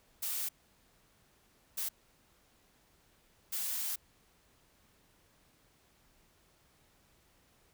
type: noise bursts at uneven times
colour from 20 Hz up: blue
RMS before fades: -36 dBFS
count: 3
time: 0.22-0.49 / 1.77-1.89 / 3.52-3.96 s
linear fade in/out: 10 ms
effects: pink hiss -68 dBFS RMS until 7.73 s